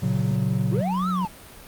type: chord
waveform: triangle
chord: F# major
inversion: first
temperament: equal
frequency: 116.54 / 138.59 / 185 Hz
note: A#2 / C#3 / F#3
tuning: 0 / 0 / 0 cents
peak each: -23 dBFS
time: 0.02-0.82 s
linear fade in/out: 10 ms
type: tone with pitch glide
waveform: sine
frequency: 185 to 183.62 Hz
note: F#3 to F#3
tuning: 0 to -13 cents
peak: -23 dBFS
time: 0.31-1.25 s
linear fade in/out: 0 ms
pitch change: -13 cents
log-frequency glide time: 0.96-1.13 s
type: linear two-way sweep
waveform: triangle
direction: up then down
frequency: 293.7 to 1367 to 813 Hz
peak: -24 dBFS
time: 0.71-1.28 s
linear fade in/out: 20 ms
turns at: 1.09 s
effects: pink hiss -44 dBFS RMS until 1.67 s + Opus 48 kbps